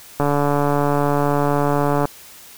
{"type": "click train", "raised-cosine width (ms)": 1, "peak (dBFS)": -5, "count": 268, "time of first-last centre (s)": [0.2, 2.054], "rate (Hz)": 144, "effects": ["white hiss -42 dBFS RMS until 2.57 s"]}